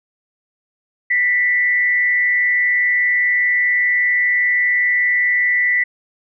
sine tone with frequency modulation, 1975.5 Hz, B6, in tune, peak -13 dBFS, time 1.1-5.84 s, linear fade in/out 10 ms, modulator 163 Hz, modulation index 0.38, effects none

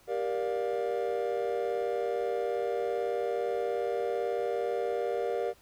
triangle chord, G minor seventh, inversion none, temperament just, 392 / 470.4 / 588 / 705.6 Hz, G4 / Bb4 / D5 / F5, 0 / +16 / +2 / +18 cents, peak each -32 / -29 / -33 / -34 dBFS, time 0.07-5.54 s, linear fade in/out 50 ms, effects tanh soft clip ceiling -19 dBFS + pink hiss -61 dBFS RMS until 5.61 s

